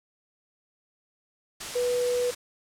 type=tone in noise; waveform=sine; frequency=490.5 Hz; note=B4; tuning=12 cents flat; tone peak=-23 dBFS; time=1.75-2.31 s; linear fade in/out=10 ms; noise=white; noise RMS=-35 dBFS; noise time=1.6-2.35 s; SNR=+9 dB; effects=low-pass 9000 Hz 12 dB/octave